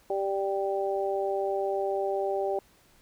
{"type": "harmonic tone", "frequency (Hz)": 196, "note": "G3", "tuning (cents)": 0, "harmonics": [2, 3, 4], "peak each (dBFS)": [-29, -31, -32], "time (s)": [0.1, 2.59], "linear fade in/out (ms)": 2, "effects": ["pink hiss -61 dBFS RMS until 3.01 s"]}